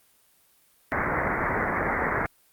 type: low-pass noise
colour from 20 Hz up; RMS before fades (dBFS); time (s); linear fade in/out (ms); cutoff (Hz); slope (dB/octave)
white; -26; 0.92-2.26; 0; 2100; 96
effects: white hiss -62 dBFS RMS until 2.52 s + Opus 32 kbps